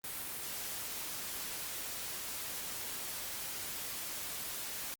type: noise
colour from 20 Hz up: white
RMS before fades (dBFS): -41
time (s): 0.04-4.94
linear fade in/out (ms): 0
effects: Opus 32 kbps